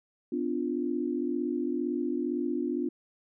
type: chord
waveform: sine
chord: B diminished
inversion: none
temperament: equal with one note detuned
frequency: 251.7 / 293.7 / 349.2 Hz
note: B3 / D4 / F4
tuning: +33 / 0 / 0 cents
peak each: -32 dBFS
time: 0.32-2.89 s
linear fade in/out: 5 ms
effects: none